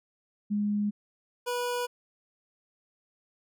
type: tone pair in turn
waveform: sine / 25% pulse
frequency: 206.9 / 488.4 Hz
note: G#3 / B4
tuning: -6 / -19 cents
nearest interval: octave + minor third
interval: 1487 cents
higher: second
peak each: -25 dBFS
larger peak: neither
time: 0.5-0.91 / 1.46-1.87 s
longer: neither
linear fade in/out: 20 ms
effects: none